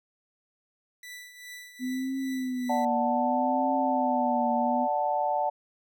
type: tone with tremolo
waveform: sawtooth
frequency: 1975.5 Hz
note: B6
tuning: in tune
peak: -36 dBFS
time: 1.03-2.85 s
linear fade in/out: 2 ms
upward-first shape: triangle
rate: 2.5 Hz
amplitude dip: 70%
type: tone with vibrato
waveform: sine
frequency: 251.5 Hz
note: B3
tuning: 32 cents sharp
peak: -28 dBFS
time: 1.79-4.88 s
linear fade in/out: 50 ms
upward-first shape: triangle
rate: 0.64 Hz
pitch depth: 110 cents each way
type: chord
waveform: sine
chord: D major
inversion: none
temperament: equal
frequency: 587.3 / 740 / 880 Hz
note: D5 / F#5 / A5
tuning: 0 / 0 / 0 cents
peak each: -30 / -28 / -28 dBFS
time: 2.69-5.5 s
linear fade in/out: 10 ms
effects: none